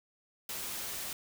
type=noise; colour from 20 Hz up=white; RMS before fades=-39 dBFS; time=0.49-1.13 s; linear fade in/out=2 ms; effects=none